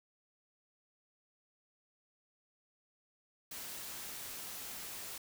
white noise, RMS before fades -45 dBFS, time 3.51-5.18 s, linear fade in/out 5 ms, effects none

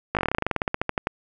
slowing click train, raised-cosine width 0.5 ms, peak -7 dBFS, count 21, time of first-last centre 0.15-1.071 s, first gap 18 ms, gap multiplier 1.09, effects none

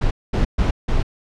brown noise bursts at uneven times, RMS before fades -17 dBFS, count 4, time 0.01-0.11 / 0.33-0.45 / 0.58-0.71 / 0.88-1.03 s, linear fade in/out 10 ms, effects low-pass 5000 Hz 12 dB/octave

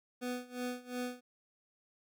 25% pulse tone with tremolo, 248.1 Hz, B3, 8 cents sharp, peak -31 dBFS, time 0.21-1.21 s, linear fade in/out 20 ms, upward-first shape sine, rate 2.8 Hz, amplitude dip 90%, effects none

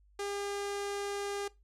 sawtooth tone with low-pass filter, 403.1 Hz, G4, 48 cents sharp, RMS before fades -37 dBFS, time 0.19-1.48 s, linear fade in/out 5 ms, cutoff 8700 Hz, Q 1.2, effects noise-tail reverb RT60 0.2 s tail -19 dB re dry + added 50 Hz sine -61 dBFS peak until 1.63 s

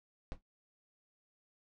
brown noise with exponential decay, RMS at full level -37 dBFS, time 0.32-0.41 s, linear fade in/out 0 ms, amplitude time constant 18 ms, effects noise-tail reverb RT60 0.1 s tail -18 dB re dry + low-pass 5000 Hz 12 dB/octave

